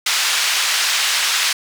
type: band-pass noise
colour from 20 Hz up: white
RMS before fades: -18 dBFS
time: 0.06-1.53 s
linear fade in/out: 5 ms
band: 1300 to 5200 Hz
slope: 12 dB/octave
effects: none